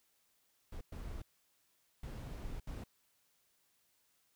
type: noise bursts at uneven times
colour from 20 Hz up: brown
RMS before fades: -44 dBFS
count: 4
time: 0.72-0.81 / 0.92-1.22 / 2.03-2.6 / 2.67-2.84 s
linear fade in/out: 5 ms
effects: white hiss -75 dBFS RMS until 4.35 s